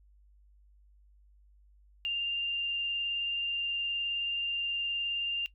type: tone with vibrato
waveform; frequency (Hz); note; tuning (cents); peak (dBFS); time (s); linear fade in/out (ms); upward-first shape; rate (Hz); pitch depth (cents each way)
sine; 2794; F7; 0; -29; 2.05-5.46; 0; sine; 19; 10
effects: noise-tail reverb RT60 0.1 s tail -18 dB re dry + added 50 Hz sine -58 dBFS peak until 5.54 s